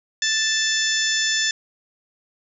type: harmonic tone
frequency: 880 Hz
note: A5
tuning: in tune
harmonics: 2 / 3 / 4 / 5 / 6 / 7 / 8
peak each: -23 / -33 / -25 / -35 / -25 / -29 / -28 dBFS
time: 0.22-1.51 s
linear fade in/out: 2 ms
effects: none